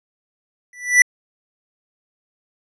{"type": "tone with exponential growth", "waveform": "square", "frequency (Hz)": 1972, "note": "B6", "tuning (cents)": -3, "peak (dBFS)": -5, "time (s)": [0.73, 1.02], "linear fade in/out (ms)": 2, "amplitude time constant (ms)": 63, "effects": ["resampled to 22050 Hz"]}